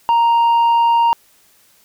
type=tone with tanh clipping; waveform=triangle; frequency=932.3 Hz; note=A#5; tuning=in tune; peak=-11 dBFS; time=0.09-1.13 s; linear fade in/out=0 ms; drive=8 dB; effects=white hiss -53 dBFS RMS until 1.84 s